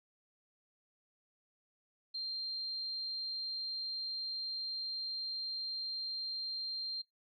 sine tone, 4176 Hz, C8, 4 cents flat, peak -37 dBFS, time 2.14-7.02 s, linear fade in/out 10 ms, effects noise-tail reverb RT60 0.2 s tail -23 dB re dry

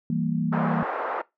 sine chord, E diminished, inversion none, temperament equal with one note detuned, 164.81 / 196 / 231.7 Hz, E3 / G3 / Bb3, 0 / 0 / -10 cents, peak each -26 / -30 / -26 dBFS, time 0.1-0.83 s, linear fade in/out 2 ms
white band-pass noise, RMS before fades -29 dBFS, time 0.52-1.22 s, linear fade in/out 10 ms, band 410 to 1300 Hz, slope 24 dB/octave
effects noise-tail reverb RT60 0.2 s tail -21 dB re dry

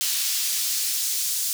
pink noise with high-pass filter sweep, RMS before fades -25 dBFS, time 0.01-1.53 s, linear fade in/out 0 ms, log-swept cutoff 3900 to 6100 Hz, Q 0.94, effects none

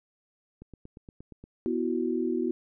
click train, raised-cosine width 3 ms, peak -32 dBFS, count 8, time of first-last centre 0.62-1.44 s, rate 8.54 Hz
sine chord, B suspended fourth, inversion none, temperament equal, 246.9 / 329.6 / 370 Hz, B3 / E4 / F#4, 0 / 0 / 0 cents, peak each -30 dBFS, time 1.66-2.51 s, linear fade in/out 0 ms
effects none

